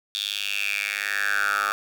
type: tone with high-pass filter sweep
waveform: 10% pulse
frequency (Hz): 101.4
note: G#2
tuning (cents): -41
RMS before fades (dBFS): -26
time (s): 0.15-1.72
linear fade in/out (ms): 0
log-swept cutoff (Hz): 3600 to 1200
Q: 6
effects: none